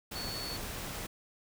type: tone in noise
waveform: sine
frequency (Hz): 4435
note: C#8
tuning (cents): 0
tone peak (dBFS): -39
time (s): 0.15-0.57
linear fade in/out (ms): 10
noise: pink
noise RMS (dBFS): -40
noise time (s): 0.11-1.07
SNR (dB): -2
effects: none